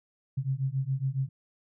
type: beating tone pair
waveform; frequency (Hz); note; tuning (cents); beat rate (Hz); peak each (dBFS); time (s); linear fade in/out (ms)
sine; 130.5 / 137.7; C3 / C#3; -4 / -11; 7.2; -30; 0.37-1.29; 10
effects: none